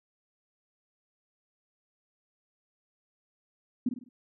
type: tone with echo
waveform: sine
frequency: 246.9 Hz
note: B3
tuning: in tune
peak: -23 dBFS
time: 3.86-3.89 s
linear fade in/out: 5 ms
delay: 50 ms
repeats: 4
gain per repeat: -8 dB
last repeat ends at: 4.09 s
effects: none